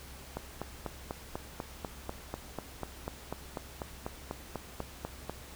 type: click train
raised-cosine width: 1 ms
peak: -21 dBFS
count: 21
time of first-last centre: 0.37-5.296 s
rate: 4.06 Hz
effects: added 66 Hz sine -51 dBFS peak until 5.55 s + pink hiss -50 dBFS RMS until 5.55 s